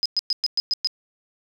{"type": "tone bursts", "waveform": "sine", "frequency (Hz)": 5030, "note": "D#8", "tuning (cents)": 18, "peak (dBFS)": -18, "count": 7, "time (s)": [0.03, 0.872], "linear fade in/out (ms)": 0, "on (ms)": 26, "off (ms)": 110, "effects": []}